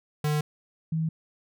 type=tone pair in turn; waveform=square / sine; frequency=150.2 / 160.53 Hz; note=D3 / E3; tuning=+39 / -46 cents; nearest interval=minor second; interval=115 cents; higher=second; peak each=-24 dBFS; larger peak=neither; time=0.24-0.41 / 0.92-1.09 s; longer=neither; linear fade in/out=5 ms; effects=none